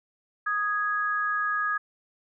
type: tone pair together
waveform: sine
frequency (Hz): 1244.5 / 1661.2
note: D#6 / G#6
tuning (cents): 0 / 0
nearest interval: perfect fourth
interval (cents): 500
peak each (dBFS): -27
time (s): 0.46-1.78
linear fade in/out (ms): 10
effects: none